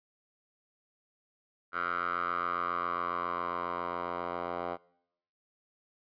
10% pulse tone with band-pass filter sweep, 87.31 Hz, F2, in tune, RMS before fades -34 dBFS, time 1.72-4.78 s, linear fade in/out 50 ms, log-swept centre 1400 to 830 Hz, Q 5.5, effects noise-tail reverb RT60 0.8 s tail -24 dB re dry + resampled to 11025 Hz

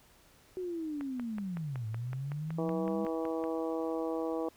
sine linear two-way sweep, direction down then up, 374.1 to 107.3 to 204.4 Hz, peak -34 dBFS, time 0.57-3.05 s, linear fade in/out 0 ms, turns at 1.87 s
click train, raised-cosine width 0.5 ms, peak -29 dBFS, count 14, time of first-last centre 1.01-3.44 s, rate 5.35 Hz
harmonic tone, 162.3 Hz, E3, 27 cents flat, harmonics 2 / 3 / 4 / 5 / 6 / 7, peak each -35 / -35 / -40 / -44 / -47 / -47 dBFS, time 2.58-4.49 s, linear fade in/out 5 ms
effects pink hiss -62 dBFS RMS until 4.56 s

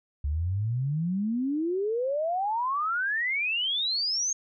sine exponential sweep, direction up, 69 to 6540 Hz, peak -25 dBFS, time 0.24-4.33 s, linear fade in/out 5 ms, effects none

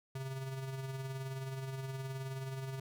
square tone with tremolo, 133.4 Hz, C3, 34 cents sharp, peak -38 dBFS, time 0.15-2.8 s, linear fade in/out 5 ms, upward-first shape sine, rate 19 Hz, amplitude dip 40%, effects none

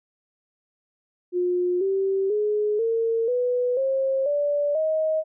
sine tone with pitch steps, 357.5 / 387.6 / 420.3 / 455.7 / 494 / 535.6 / 580.8 / 629.7 Hz, F4 / G4 / G#4 / A#4 / B4 / C5 / D5 / D#5, +41 / -20 / +21 / -39 / 0 / +40 / -19 / +21 cents, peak -20 dBFS, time 1.32-5.24 s, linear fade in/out 50 ms, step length 490 ms, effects none

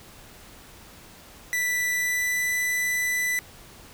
45% pulse tone with pitch glide, 1975.5 to 1988.1 Hz, B6 to B6, 0 to +11 cents, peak -23 dBFS, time 1.53-3.39 s, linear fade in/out 0 ms, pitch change +11 cents, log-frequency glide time 1.9-2.48 s, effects pink hiss -48 dBFS RMS until 3.93 s

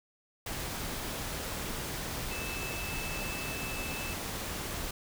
sine tone in noise, 2625 Hz, E7, 8 cents flat, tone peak -40 dBFS, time 2.31-4.14 s, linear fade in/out 5 ms, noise pink, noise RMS -37 dBFS, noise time 0.46-4.91 s, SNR -6 dB, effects none

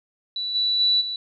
sine tone with level steps, 3951 Hz, B7, in tune, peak -25 / -19 / -16 / -26 dBFS, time 0.36-1.16 s, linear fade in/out 2 ms, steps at 0.54 / 0.79 / 1 s, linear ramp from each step 20 ms, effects none

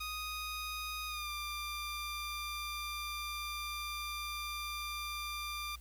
15% pulse tone with pitch glide, 1244.5 to 1190.4 Hz, D#6 to D6, 0 to +23 cents, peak -32 dBFS, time 0-5.76 s, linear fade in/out 10 ms, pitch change -77 cents, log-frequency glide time 1.07-1.3 s, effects added 60 Hz sine -49 dBFS peak until 5.8 s + white hiss -63 dBFS RMS until 5.8 s

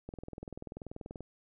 click train, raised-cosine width 2 ms, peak -29 dBFS, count 24, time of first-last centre 0.09-1.207 s, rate 20.6 Hz, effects none

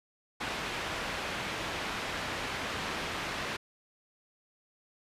white low-pass noise, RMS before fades -36 dBFS, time 0.4-3.57 s, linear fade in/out 10 ms, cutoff 2500 Hz, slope 12 dB/octave, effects resampled to 32000 Hz

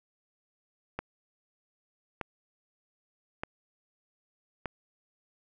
click train, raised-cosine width 0.5 ms, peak -18 dBFS, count 4, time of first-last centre 0.99-4.657 s, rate 0.818 Hz, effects none

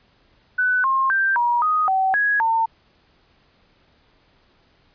sine tone with pitch steps, 1497 / 1066 / 1573 / 956 / 1247 / 763 / 1664 / 904 Hz, F#6 / C6 / G6 / A#5 / D#6 / G5 / G#6 / A5, +20 / +32 / +6 / +43 / +3 / -47 / +3 / +47 cents, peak -16 dBFS, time 0.58-2.66 s, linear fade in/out 10 ms, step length 260 ms, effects pink hiss -59 dBFS RMS until 4.94 s + resampled to 11025 Hz

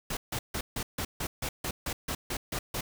pink noise bursts, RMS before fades -33 dBFS, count 13, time 0.1-2.81 s, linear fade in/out 5 ms, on 70 ms, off 150 ms, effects none

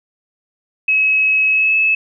sine tone with pitch glide, 2566 to 2597 Hz, E7 to E7, -47 to -26 cents, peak -11 dBFS, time 0.88-1.95 s, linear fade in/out 5 ms, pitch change +21 cents, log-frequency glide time 1.49-1.75 s, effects none

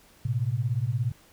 sine beating tone pair, 111.2 / 128.2 Hz, A2 / C3, +19 / -35 cents, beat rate 17 Hz, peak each -27 dBFS, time 0.25-1.12 s, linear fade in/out 5 ms, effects pink hiss -57 dBFS RMS until 1.32 s

